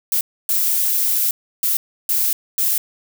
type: noise bursts at uneven times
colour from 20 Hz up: violet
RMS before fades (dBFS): -18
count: 5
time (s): 0.12-0.21 / 0.49-1.31 / 1.63-1.77 / 2.09-2.33 / 2.58-2.78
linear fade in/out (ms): 2
effects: none